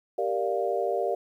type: chord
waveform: sine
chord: G minor seventh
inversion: none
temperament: equal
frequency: 392 / 466.2 / 587.3 / 698.5 Hz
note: G4 / Bb4 / D5 / F5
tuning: 0 / 0 / 0 / 0 cents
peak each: -30 dBFS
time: 0.18-1.15 s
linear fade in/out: 5 ms
effects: 10-bit